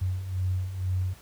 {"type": "beating tone pair", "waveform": "sine", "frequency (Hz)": [90.9, 93], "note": ["F#2", "F#2"], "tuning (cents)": [-30, 9], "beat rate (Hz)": 2.1, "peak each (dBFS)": [-33, -27], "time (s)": [0.01, 1.14], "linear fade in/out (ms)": 10, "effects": ["added 60 Hz sine -56 dBFS peak until 1.21 s", "pink hiss -53 dBFS RMS until 1.21 s"]}